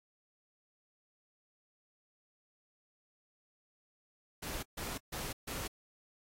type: noise bursts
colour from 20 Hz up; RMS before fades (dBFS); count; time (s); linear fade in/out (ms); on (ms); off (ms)
pink; -41; 4; 4.42-5.68; 10; 210; 140
effects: AAC 48 kbps